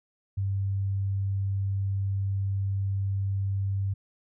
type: tone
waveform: sine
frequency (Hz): 98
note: G2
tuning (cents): 0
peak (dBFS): -25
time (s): 0.37-3.94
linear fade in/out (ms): 10
effects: none